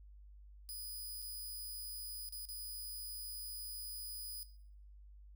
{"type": "tone with dropouts", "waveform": "10% pulse", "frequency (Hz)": 4978, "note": "D#8", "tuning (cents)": 0, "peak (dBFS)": -37, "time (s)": [0.69, 4.43], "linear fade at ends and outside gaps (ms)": 0, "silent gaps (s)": [[1.219, 1.224], [2.289, 2.324], [2.453, 2.488]], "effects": ["noise-tail reverb RT60 0.7 s tail -17 dB re dry", "added 50 Hz sine -54 dBFS peak until 5.35 s"]}